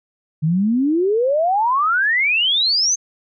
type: exponential sweep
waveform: sine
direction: up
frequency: 148.9 to 6420 Hz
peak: -14 dBFS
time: 0.42-2.96 s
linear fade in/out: 20 ms
effects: none